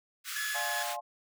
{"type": "high-pass noise", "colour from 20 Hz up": "pink", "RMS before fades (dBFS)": -38, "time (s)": [0.24, 0.97], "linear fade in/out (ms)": 50, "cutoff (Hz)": 1200, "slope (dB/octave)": 96}
{"type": "tone", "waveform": "40% pulse", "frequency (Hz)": 1700, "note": "G#6", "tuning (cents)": 40, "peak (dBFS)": -33, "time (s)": [0.36, 0.83], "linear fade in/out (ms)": 5}
{"type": "chord", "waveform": "sine", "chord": "D half-diminished seventh", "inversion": "none", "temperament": "just", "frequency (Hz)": [587.3, 704.8, 845.8, 1057.2], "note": ["D5", "F5", "Ab5", "C6"], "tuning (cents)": [0, 16, 31, 18], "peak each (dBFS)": [-43, -38, -39, -43], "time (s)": [0.54, 1.01], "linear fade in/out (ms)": 20}
{"effects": []}